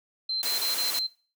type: tone bursts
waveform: sine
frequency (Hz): 4114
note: C8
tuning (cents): -30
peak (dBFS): -27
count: 5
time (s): 0.29-1.068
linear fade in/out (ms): 5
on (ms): 130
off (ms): 32
type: noise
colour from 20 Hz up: white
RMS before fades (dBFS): -31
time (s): 0.43-0.99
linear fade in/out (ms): 0
effects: noise-tail reverb RT60 0.4 s tail -20 dB re dry + high-pass 300 Hz 12 dB/octave